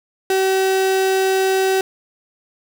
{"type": "tone", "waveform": "35% pulse", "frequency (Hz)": 381.6, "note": "G4", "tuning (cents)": -47, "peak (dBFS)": -13, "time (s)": [0.3, 1.81], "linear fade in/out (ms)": 2, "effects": []}